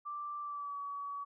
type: tone with pitch glide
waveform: sine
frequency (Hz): 1174.7 to 1135.3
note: D6 to C#6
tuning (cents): 0 to +41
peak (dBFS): -38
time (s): 0.05-1.25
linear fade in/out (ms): 20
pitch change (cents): -59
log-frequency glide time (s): 0.41-0.79
effects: none